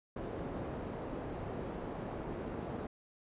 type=low-pass noise; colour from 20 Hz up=white; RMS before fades=-41 dBFS; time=0.16-2.87 s; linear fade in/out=5 ms; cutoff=530 Hz; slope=12 dB/octave; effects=resampled to 8000 Hz